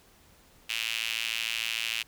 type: tone with high-pass filter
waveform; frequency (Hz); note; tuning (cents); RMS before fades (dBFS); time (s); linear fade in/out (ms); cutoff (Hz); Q
sawtooth; 113.4; A#2; -47; -32; 0.69-2.03; 10; 2700; 4
effects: pink hiss -59 dBFS RMS until 2.07 s